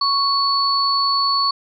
sine tone pair together, 1108.7 / 4435 Hz, C#6 / C#8, 0 / 0 cents, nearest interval 2 octaves, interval 2400 cents, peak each -18 dBFS, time 0.01-1.51 s, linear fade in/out 5 ms, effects none

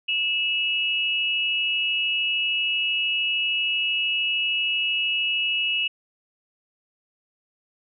sine tone pair together, 2633 / 2900 Hz, E7 / F#7, -3 / -35 cents, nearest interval major second, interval 168 cents, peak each -24 / -24 dBFS, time 0.08-5.88 s, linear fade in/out 10 ms, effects none

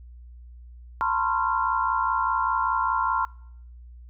sine tone cluster, 900 / 1011 / 1076 / 1378 Hz, A5 / B5 / C6 / F6, +39 / +40 / +48 / -24 cents, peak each -27 dBFS, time 1.01-3.25 s, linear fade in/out 0 ms, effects noise-tail reverb RT60 0.7 s tail -24 dB re dry + added 60 Hz sine -42 dBFS peak until 4.09 s

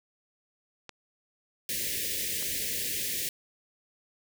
clicks, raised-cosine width 0.2 ms, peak -24 dBFS, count 2, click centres 0.893 / 2.426 s
white band-stop noise, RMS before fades -32 dBFS, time 1.69-3.29 s, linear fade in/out 2 ms, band 570 to 1700 Hz, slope 96 dB/octave
effects none

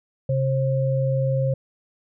sine tone pair together, 133.4 / 533.6 Hz, C3 / C5, +34 / +34 cents, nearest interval 2 octaves, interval 2400 cents, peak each -20 / -24 dBFS, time 0.29-1.54 s, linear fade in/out 5 ms, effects none

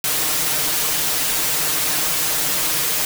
white noise with comb filter, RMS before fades -20 dBFS, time 0.04-3.05 s, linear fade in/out 2 ms, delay 6.5 ms, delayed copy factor +0.9, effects none

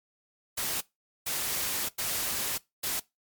white noise bursts at uneven times, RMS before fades -31 dBFS, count 4, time 0.57-0.81 / 1.26-1.89 / 1.98-2.58 / 2.83-3 s, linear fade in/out 10 ms, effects noise-tail reverb RT60 0.2 s tail -21 dB re dry + MP3 96 kbps

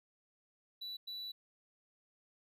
triangle tone bursts at uneven times, 3951 Hz, B7, in tune, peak -40 dBFS, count 2, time 0.81-0.97 / 1.07-1.32 s, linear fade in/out 10 ms, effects none

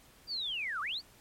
sine linear two-way sweep, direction down then up, 4819 to 1112 to 4819 Hz, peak -33 dBFS, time 0.27-1.02 s, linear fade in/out 50 ms, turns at 0.81 s, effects pink hiss -60 dBFS RMS until 1.2 s + MP3 64 kbps

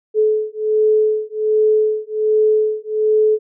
sine beating tone pair, 430 / 431.3 Hz, A4 / A4, -40 / -35 cents, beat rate 1.3 Hz, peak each -16 / -16 dBFS, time 0.14-3.39 s, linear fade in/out 50 ms, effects none

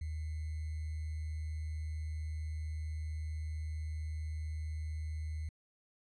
sine tone with sample-and-hold, 77.78 Hz, D#2, in tune, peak -36 dBFS, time 0.01-5.49 s, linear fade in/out 5 ms, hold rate 2100 Hz, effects resampled to 24000 Hz

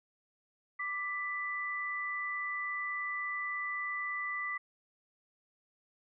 sine tone pair together, 1175 / 1985.9 Hz, D6 / B6, +1 / +9 cents, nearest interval major sixth, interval 908 cents, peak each -39 / -35 dBFS, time 0.79-4.58 s, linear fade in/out 10 ms, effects none

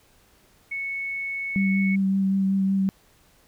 sine tone, 2209 Hz, C#7, 7 cents flat, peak -27 dBFS, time 0.71-1.96 s, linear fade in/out 10 ms
sine tone with vibrato, 193.5 Hz, G3, 22 cents flat, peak -19 dBFS, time 1.56-2.89 s, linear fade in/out 0 ms, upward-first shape sine, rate 5.3 Hz, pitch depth 14 cents each way
effects pink hiss -59 dBFS RMS until 3.47 s

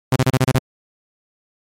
sawtooth tone bursts, 130 Hz, C3, 11 cents flat, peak -8 dBFS, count 7, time 0.12-0.587 s, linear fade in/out 5 ms, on 41 ms, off 30 ms, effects MP3 64 kbps

